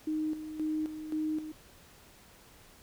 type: tone with tremolo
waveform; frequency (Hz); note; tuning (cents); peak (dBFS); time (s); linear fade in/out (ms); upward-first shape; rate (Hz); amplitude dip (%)
sine; 310; D#4; -6; -29; 0.07-1.52; 5; square; 1.9; 65
effects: pink hiss -57 dBFS RMS until 2.82 s